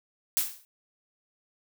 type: noise with exponential decay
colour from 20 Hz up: blue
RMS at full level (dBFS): -22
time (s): 0.37-0.65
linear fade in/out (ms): 0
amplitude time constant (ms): 59
effects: none